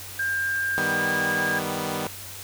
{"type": "tone with pitch glide", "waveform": "sine", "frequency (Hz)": [1597, 1625.9], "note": ["G6", "G#6"], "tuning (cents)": [32, -37], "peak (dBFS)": -23, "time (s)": [0.19, 1.59], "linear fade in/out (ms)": 5, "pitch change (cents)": 31, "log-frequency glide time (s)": [0.9, 1.07]}
{"type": "chord", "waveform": "10% pulse", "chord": "Eb augmented", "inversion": "none", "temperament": "equal", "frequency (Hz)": [155.56, 196, 246.9], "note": ["Eb3", "G3", "B3"], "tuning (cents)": [0, 0, 0], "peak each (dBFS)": -23, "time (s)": [0.78, 2.07], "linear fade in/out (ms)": 0}
{"effects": ["added 95 Hz sine -45 dBFS peak until 2.43 s", "white hiss -39 dBFS RMS until 2.43 s"]}